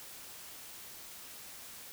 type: silence
effects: white hiss -49 dBFS RMS until 1.92 s